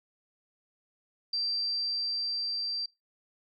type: tone with level ramp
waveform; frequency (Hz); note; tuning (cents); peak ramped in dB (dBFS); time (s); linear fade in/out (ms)
sine; 4699; D8; 0; -27 to -30; 1.33-2.86; 5
effects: noise-tail reverb RT60 0.2 s tail -21 dB re dry + MP3 64 kbps